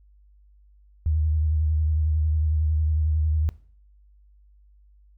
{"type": "tone with vibrato", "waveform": "sine", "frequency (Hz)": 77.5, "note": "D#2", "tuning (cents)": -6, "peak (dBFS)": -19, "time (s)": [1.06, 3.49], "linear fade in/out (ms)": 0, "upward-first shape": "sine", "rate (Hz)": 11, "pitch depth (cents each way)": 43, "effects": ["noise-tail reverb RT60 0.5 s tail -19 dB re dry", "added 50 Hz sine -52 dBFS peak until 5.17 s"]}